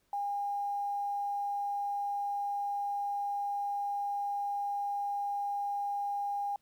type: tone with quantisation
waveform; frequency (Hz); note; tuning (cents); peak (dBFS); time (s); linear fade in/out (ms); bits
sine; 810; G#5; -43; -31; 0.13-6.56; 2; 10
effects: pink hiss -74 dBFS RMS until 6.61 s